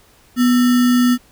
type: tone with sample-and-hold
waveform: sine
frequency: 245.9 Hz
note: B3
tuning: 7 cents flat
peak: -10 dBFS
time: 0.36-1.18 s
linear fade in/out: 50 ms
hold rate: 1575 Hz
effects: pink hiss -51 dBFS RMS until 1.31 s